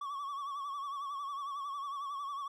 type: tone with vibrato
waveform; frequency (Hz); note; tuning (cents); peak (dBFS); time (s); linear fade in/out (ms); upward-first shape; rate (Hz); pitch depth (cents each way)
triangle; 1125; C#6; +25; -35; 0.01-2.48; 5; triangle; 11; 80
effects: none